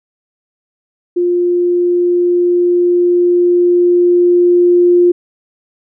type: tone with level ramp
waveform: sine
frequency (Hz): 352.3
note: F4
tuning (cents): +15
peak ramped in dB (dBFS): -10 to -5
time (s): 1.16-5.12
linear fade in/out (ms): 10
effects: none